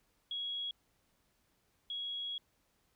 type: tone pair in turn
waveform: sine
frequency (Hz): 3322 / 3322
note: G#7 / G#7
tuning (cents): 0 / 0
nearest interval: unison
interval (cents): 0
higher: neither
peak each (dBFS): -36 / -37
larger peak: first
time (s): 0.31-0.71 / 1.9-2.38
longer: second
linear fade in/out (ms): 2
effects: pink hiss -75 dBFS RMS until 2.95 s